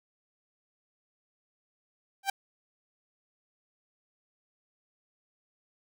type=tone with exponential growth; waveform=sawtooth; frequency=784 Hz; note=G5; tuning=in tune; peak=-19 dBFS; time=2.23-2.3 s; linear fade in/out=5 ms; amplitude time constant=15 ms; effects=none